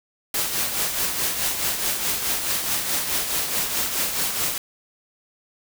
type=noise with tremolo; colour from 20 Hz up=white; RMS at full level=-22 dBFS; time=0.34-4.58 s; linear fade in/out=2 ms; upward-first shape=triangle; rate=4.7 Hz; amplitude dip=55%; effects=none